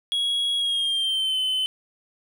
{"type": "tone with pitch glide", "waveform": "triangle", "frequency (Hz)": [3322, 3046], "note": ["G#7", "F#7"], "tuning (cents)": [0, 50], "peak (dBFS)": -20, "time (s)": [0.12, 1.66], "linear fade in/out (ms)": 0, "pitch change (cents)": -150, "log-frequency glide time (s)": [0.57, 1.39], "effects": []}